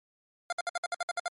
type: tone bursts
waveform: 25% pulse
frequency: 698.5 Hz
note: F5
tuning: in tune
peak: -25 dBFS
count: 10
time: 0.5-1.281 s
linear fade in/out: 2 ms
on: 25 ms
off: 59 ms
effects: MP3 48 kbps